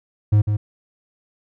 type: tone with echo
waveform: triangle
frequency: 104.9 Hz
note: G#2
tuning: 18 cents sharp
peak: -9 dBFS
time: 0.32-0.42 s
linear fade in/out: 10 ms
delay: 150 ms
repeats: 1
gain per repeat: -6 dB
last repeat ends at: 0.57 s
effects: none